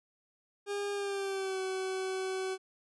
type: tone with pitch glide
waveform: 40% pulse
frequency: 405.1 to 378 Hz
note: G#4 to F#4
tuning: -43 to +37 cents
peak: -32 dBFS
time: 0.66-2.58 s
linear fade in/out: 50 ms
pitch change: -120 cents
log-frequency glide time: 0.93-1.6 s
effects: resampled to 24000 Hz